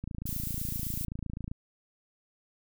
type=click train; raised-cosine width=5 ms; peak=-24 dBFS; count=42; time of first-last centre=0.04-1.515 s; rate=27.8 Hz
type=noise; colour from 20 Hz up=violet; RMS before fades=-37 dBFS; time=0.26-1.05 s; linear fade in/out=2 ms
effects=none